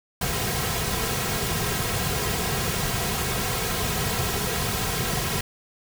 pink noise with comb filter, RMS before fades -26 dBFS, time 0.21-5.41 s, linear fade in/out 5 ms, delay 3.4 ms, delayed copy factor -0.65, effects none

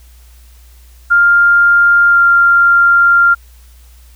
sine tone with pitch glide, 1400 to 1391.1 Hz, F6 to F6, +4 to -7 cents, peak -5 dBFS, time 1.1-3.35 s, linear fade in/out 20 ms, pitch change -11 cents, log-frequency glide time 2.1-2.17 s, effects added 60 Hz sine -38 dBFS peak until 4.15 s + white hiss -49 dBFS RMS until 4.15 s

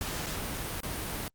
pink noise with dropouts, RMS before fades -35 dBFS, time 0.01-1.28 s, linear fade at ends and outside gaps 1 ms, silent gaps 0.262-0.266 / 0.805-0.832 s, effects Opus 48 kbps

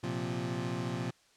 25% pulse chord, Bb suspended second, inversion none, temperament equal, 116.54 / 130.81 / 174.61 Hz, Bb2 / C3 / F3, 0 / 0 / 0 cents, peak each -34 dBFS, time 0.03-1.11 s, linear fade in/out 10 ms, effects white hiss -65 dBFS RMS until 1.36 s + low-pass 7000 Hz 12 dB/octave

